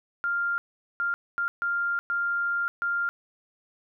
sine tone bursts at uneven times, 1396.9 Hz, F6, in tune, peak -24 dBFS, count 6, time 0.24-0.58 / 1-1.14 / 1.38-1.48 / 1.62-1.99 / 2.1-2.68 / 2.82-3.09 s, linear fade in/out 0 ms, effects none

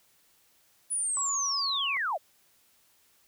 sine linear sweep, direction down, 10020 to 523.3 Hz, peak -27 dBFS, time 0.9-2.18 s, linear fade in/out 20 ms
sine tone, 1108.7 Hz, C#6, in tune, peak -34 dBFS, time 1.17-1.97 s, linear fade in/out 0 ms
effects white hiss -65 dBFS RMS until 3.27 s

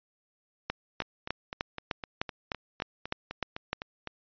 two click trains, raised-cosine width 0.3 ms, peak -13 / -20 dBFS, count 11 / 13, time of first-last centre 0.7-3.73 / 1.02-4.073 s, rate 3.3 / 3.93 Hz, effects resampled to 11025 Hz

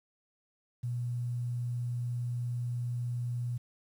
sine tone with quantisation, 121.2 Hz, B2, 32 cents flat, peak -31 dBFS, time 0.83-3.58 s, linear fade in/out 10 ms, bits 10, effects none

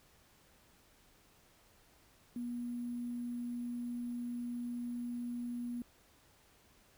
sine tone with sample-and-hold, 241.1 Hz, B3, 41 cents flat, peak -37 dBFS, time 2.36-5.82 s, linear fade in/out 2 ms, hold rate 11025 Hz, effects pink hiss -66 dBFS RMS until 6.97 s

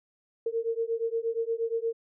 sine beating tone pair, 453.6 / 462.1 Hz, A#4 / A#4, -47 / -15 cents, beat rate 8.5 Hz, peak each -30 dBFS, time 0.46-1.93 s, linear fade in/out 5 ms, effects none

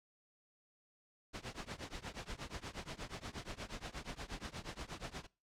pink noise with tremolo, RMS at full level -42 dBFS, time 1.33-5.27 s, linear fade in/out 20 ms, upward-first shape triangle, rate 8.4 Hz, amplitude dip 100%, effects noise-tail reverb RT60 0.3 s tail -21 dB re dry + low-pass 6000 Hz 12 dB/octave

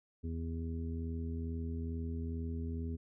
harmonic tone, 82.3 Hz, E2, 2 cents flat, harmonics 1 / 2 / 3 / 4 / 5, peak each -37 / -47 / -42 / -56 / -49 dBFS, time 0.23-2.97 s, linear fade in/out 20 ms, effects none

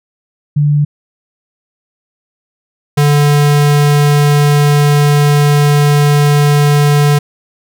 sine / square tone pair in turn, 146.83 / 145.9 Hz, D3 / D3, 0 / -11 cents, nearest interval unison, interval 11 cents, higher first, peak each -7 dBFS, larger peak neither, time 0.56-0.85 / 2.97-7.19 s, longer second, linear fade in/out 10 ms, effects none

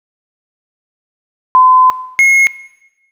sine / triangle tone pair in turn, 1021 / 2163 Hz, C6 / C#7, -43 / -43 cents, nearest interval octave + minor second, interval 1300 cents, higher second, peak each -3 dBFS, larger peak neither, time 1.55-1.9 / 2.19-2.47 s, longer first, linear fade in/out 0 ms, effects noise-tail reverb RT60 1.0 s tail -18 dB re dry

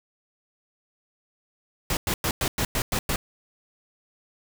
pink noise bursts, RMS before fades -25 dBFS, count 8, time 1.9-3.16 s, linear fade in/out 2 ms, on 70 ms, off 100 ms, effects none

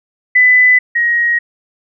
sine tone pair in turn, 2000 / 1887.7 Hz, B6 / A#6, +21 / +21 cents, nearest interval minor second, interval 100 cents, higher first, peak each -5 / -10 dBFS, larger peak first, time 0.35-0.79 / 0.95-1.39 s, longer neither, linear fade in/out 10 ms, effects none

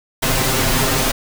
pink noise with comb filter, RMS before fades -17 dBFS, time 0.22-1.12 s, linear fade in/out 10 ms, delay 7.6 ms, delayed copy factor +0.85, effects none

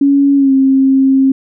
sine tone with pitch glide, 279.8 to 267.8 Hz, C#4 to C4, +16 to +40 cents, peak -6 dBFS, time 0.01-1.32 s, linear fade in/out 5 ms, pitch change -76 cents, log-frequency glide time 0.36-0.52 s, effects none

